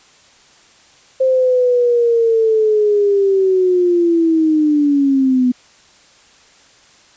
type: linear sweep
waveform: sine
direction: down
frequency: 526 to 246.9 Hz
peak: -10 dBFS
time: 1.2-5.52 s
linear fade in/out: 10 ms
effects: white hiss -48 dBFS RMS until 7.16 s + resampled to 16000 Hz